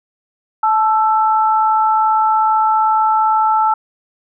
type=tone pair together; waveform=sine; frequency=871.2 / 1327 Hz; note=A5 / E6; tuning=-17 / +11 cents; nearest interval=perfect fifth; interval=728 cents; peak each=-12 / -16 dBFS; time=0.63-3.74 s; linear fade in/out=5 ms; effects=none